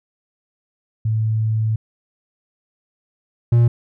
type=tone pair in turn; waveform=sine / triangle; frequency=110 / 118.49 Hz; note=A2 / A#2; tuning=0 / +29 cents; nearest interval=minor second; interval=129 cents; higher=second; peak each=-16 / -8 dBFS; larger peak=second; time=1.05-1.76 / 3.52-3.68 s; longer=first; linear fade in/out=5 ms; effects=none